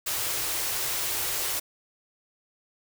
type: band-stop noise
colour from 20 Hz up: white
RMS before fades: -29 dBFS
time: 0.06-1.6 s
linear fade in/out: 10 ms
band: 150 to 290 Hz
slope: 96 dB/octave
effects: none